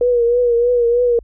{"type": "tone with vibrato", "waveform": "sine", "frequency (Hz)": 480, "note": "B4", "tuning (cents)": -49, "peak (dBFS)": -11, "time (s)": [0.01, 1.19], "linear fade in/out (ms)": 2, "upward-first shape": "triangle", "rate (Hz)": 3.2, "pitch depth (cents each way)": 55, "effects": ["added 50 Hz sine -38 dBFS peak until 1.23 s"]}